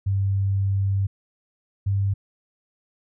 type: tone pair in turn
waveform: sine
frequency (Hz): 98 / 98.85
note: G2 / G2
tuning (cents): 0 / +15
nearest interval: unison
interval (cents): 15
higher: second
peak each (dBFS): -19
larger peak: neither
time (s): 0.06-1.07 / 1.86-2.14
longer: first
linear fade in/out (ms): 10
effects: none